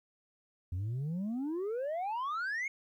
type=exponential sweep; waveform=sine; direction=up; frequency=85.2 to 2217 Hz; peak=-30 dBFS; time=0.72-2.68 s; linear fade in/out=5 ms; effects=tanh soft clip ceiling -32 dBFS + 12-bit